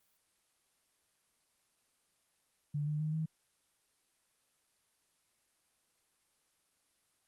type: tone with pitch steps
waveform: sine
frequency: 146.83 / 150.61 / 154.49 / 158.46 Hz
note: D3 / D3 / D#3 / D#3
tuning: 0 / +44 / -12 / +32 cents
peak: -32 dBFS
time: 2.74-3.26 s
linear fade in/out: 10 ms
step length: 130 ms
effects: white hiss -75 dBFS RMS until 7.27 s + Opus 24 kbps